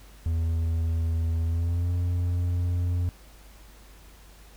triangle tone with pitch glide, 82.2 to 88.1 Hz, E2 to F2, -4 to +16 cents, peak -21 dBFS, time 0.26-3.09 s, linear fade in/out 0 ms, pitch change +120 cents, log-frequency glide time 1.44-1.92 s, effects added 50 Hz sine -49 dBFS peak until 4.56 s + pink hiss -54 dBFS RMS until 4.56 s

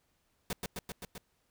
pink noise with echo, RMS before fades -35 dBFS, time 0.5-0.53 s, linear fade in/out 2 ms, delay 130 ms, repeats 5, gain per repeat -2 dB, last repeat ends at 1.18 s, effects pink hiss -75 dBFS RMS until 1.5 s

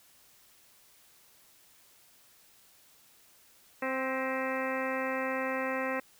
harmonic tone with a mistuned harmonic, 262.1 Hz, C4, 3 cents sharp, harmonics 1 / 2 / 3 / 4 / 5 / 6 / 7 / 8 / 9 / 10, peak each -37 / -34 / -41 / -39 / -42 / -42 / -38 / -44 / -46 / -44 dBFS, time 3.82-6 s, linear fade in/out 5 ms, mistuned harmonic 7, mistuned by +46 cents, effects white hiss -61 dBFS RMS until 6.19 s

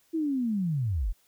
sine linear sweep, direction down, 332.8 to 32.7 Hz, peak -25 dBFS, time 0.13-1.13 s, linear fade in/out 20 ms, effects white hiss -66 dBFS RMS until 1.27 s

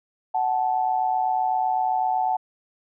sine tone pair together, 745 / 872.9 Hz, F#5 / A5, +12 / -14 cents, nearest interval minor third, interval 274 cents, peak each -22 / -24 dBFS, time 0.34-2.37 s, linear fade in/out 10 ms, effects none

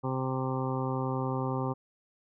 harmonic tone, 130.81 Hz, C3, in tune, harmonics 1 / 2 / 3 / 4 / 6 / 7 / 8 / 9, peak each -32 / -35 / -37 / -38 / -40 / -40 / -41 / -42 dBFS, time 0.03-1.74 s, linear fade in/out 20 ms, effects none

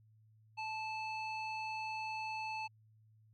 square tone with low-pass filter, 875 Hz, A5, 10 cents flat, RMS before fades -41 dBFS, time 0.57-2.68 s, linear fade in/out 20 ms, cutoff 3400 Hz, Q 6.3, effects added 109 Hz sine -63 dBFS peak until 3.33 s

